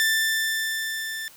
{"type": "tone with level ramp", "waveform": "sawtooth", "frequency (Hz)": 1774, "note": "A6", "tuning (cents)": 14, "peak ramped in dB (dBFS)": [-15, -27], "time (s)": [0, 1.28], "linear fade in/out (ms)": 0, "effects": ["white hiss -50 dBFS RMS until 1.36 s"]}